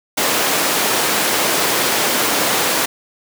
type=high-pass noise; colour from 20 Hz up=pink; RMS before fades=-17 dBFS; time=0.17-2.86 s; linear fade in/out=10 ms; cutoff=340 Hz; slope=12 dB/octave; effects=none